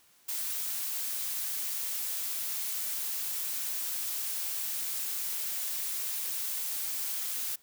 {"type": "noise", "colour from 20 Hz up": "blue", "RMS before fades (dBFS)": -34, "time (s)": [0.28, 7.56], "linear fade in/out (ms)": 10, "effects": ["white hiss -63 dBFS RMS until 7.62 s"]}